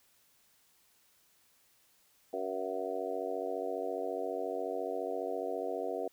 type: harmonic tone with a mistuned harmonic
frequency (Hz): 94.5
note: F#2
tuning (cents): +37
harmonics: 3 / 4 / 5 / 6 / 7 / 8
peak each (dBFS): -44 / -40 / -38 / -43 / -39 / -43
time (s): 2.33-6.08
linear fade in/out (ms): 5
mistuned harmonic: 8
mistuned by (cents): -45
effects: white hiss -68 dBFS RMS until 6.12 s